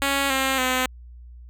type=tone with pitch steps; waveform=5% pulse; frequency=277.2 / 266.4 / 256 Hz; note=C#4 / C4 / C4; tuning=0 / +31 / -38 cents; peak=-9 dBFS; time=0.02-0.86 s; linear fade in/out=0 ms; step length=280 ms; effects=added 60 Hz sine -40 dBFS peak until 1.49 s